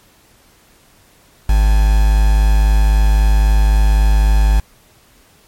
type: tone with quantisation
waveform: triangle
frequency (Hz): 51.91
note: G#1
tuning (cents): 0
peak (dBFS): -6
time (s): 1.49-4.6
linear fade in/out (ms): 5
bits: 4
effects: pink hiss -50 dBFS RMS until 5.47 s + MP3 64 kbps